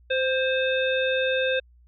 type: harmonic tone with a mistuned harmonic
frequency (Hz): 520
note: C5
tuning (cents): -11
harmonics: 1 / 3 / 5 / 7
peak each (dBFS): -23 / -28 / -30 / -31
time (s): 0.1-1.6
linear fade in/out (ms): 10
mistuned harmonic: 3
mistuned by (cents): +30
effects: added 60 Hz sine -52 dBFS peak until 1.87 s